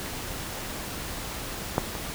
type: clicks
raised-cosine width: 1 ms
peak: -7 / -20 dBFS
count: 2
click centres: 1.781 / 1.952 s
effects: pink hiss -35 dBFS RMS until 2.14 s